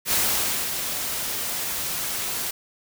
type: noise with ADSR envelope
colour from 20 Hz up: white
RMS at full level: -21 dBFS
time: 0.05-2.51 s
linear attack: 70 ms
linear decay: 570 ms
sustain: -7 dB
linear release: 6 ms
effects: none